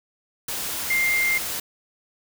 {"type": "tone in noise", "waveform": "sine", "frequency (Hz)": 2100, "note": "C7", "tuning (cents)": 6, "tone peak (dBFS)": -19, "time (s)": [0.9, 1.38], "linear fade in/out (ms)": 5, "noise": "white", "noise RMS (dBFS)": -29, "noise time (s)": [0.48, 1.6], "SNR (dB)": 7, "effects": []}